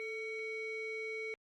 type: ring-modulated tone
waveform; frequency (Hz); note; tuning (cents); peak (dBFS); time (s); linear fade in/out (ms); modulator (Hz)
triangle; 900; A5; +39; -33; 0-1.34; 0; 1340
effects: Opus 32 kbps